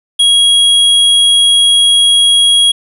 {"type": "tone", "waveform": "square", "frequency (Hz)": 3300, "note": "G#7", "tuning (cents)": -12, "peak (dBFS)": -6, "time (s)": [0.19, 2.72], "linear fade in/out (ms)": 10, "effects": ["resampled to 32000 Hz", "7-bit"]}